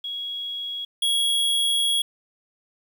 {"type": "tone pair in turn", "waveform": ["sine", "square"], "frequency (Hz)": [3322, 3322], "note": ["G#7", "G#7"], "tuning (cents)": [0, 0], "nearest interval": "unison", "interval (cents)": 0, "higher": "neither", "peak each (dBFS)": [-28, -20], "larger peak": "second", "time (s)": [[0.04, 0.85], [1.02, 2.02]], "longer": "second", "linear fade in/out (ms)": 5, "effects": ["9-bit"]}